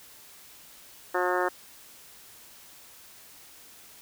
harmonic tone, 180.3 Hz, F#3, 45 cents flat, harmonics 2 / 3 / 4 / 5 / 6 / 7 / 8 / 9 / 10, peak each -29 / -31 / -32 / -33 / -34 / -34 / -35 / -36 / -36 dBFS, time 1.14-1.49 s, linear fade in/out 10 ms, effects white hiss -51 dBFS RMS until 4.01 s

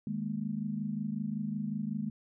sine chord, D# suspended fourth, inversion none, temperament equal, 155.56 / 207.7 / 233.1 Hz, D#3 / G#3 / A#3, 0 / 0 / 0 cents, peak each -39 / -34 / -38 dBFS, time 0.07-2.1 s, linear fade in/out 2 ms, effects none

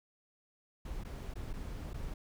brown noise with dropouts, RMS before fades -41 dBFS, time 0.85-2.14 s, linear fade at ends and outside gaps 5 ms, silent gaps 1.037-1.048 / 1.339-1.355 / 1.531-1.536 / 1.934-1.941 s, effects none

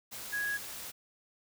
sine tone in noise, 1661.2 Hz, G#6, in tune, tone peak -31 dBFS, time 0.32-0.58 s, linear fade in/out 20 ms, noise white, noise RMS -43 dBFS, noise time 0.11-0.92 s, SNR +9 dB, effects none

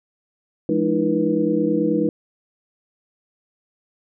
sine tone cluster, 171.4 / 209.9 / 303.7 / 333 / 483.9 Hz, F3 / G#3 / D#4 / E4 / B4, -32 / +19 / -42 / +18 / -35 cents, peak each -27 / -24 / -21 / -23 / -23 dBFS, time 0.69-2.09 s, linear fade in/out 2 ms, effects none

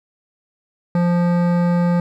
sine tone with hard clipping, 174.4 Hz, F3, 2 cents flat, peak -16 dBFS, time 0.95-2 s, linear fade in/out 2 ms, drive 15 dB, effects none

